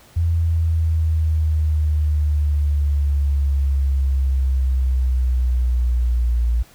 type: exponential sweep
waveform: sine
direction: down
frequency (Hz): 84.1 to 58.27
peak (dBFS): -15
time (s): 0.16-6.63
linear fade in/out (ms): 10
effects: pink hiss -49 dBFS RMS until 6.74 s